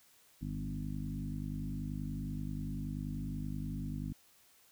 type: harmonic tone with a mistuned harmonic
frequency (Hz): 50.4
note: G1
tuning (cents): +49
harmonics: 1 / 2 / 3 / 4 / 5 / 6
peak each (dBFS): -42 / -45 / -41 / -45 / -43 / -50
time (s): 0.41-4.13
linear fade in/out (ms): 10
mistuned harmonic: 3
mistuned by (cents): +22
effects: white hiss -65 dBFS RMS until 4.71 s